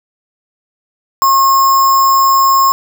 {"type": "tone with sample-and-hold", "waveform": "sine", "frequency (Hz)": 1081, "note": "C#6", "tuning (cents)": -44, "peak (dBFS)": -6, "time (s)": [1.22, 2.72], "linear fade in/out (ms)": 0, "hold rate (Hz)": 6300, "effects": []}